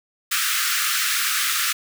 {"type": "high-pass noise", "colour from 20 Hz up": "pink", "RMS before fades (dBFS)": -22, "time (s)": [0.31, 1.73], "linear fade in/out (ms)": 10, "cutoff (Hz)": 1200, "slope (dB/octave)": 96, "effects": []}